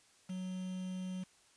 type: tone with quantisation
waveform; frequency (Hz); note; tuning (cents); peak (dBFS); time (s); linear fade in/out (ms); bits
triangle; 185; F#3; 0; -36; 0.29-1.24; 10; 9
effects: white hiss -66 dBFS RMS until 1.56 s + resampled to 22050 Hz